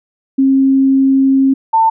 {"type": "tone pair in turn", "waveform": "sine", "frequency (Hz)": [268.8, 895.3], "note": ["C4", "A5"], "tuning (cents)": [47, 30], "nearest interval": "octave + major sixth", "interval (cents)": 2083, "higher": "second", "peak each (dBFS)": -7, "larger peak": "neither", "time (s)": [[0.38, 1.54], [1.73, 1.9]], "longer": "first", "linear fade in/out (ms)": 10, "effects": []}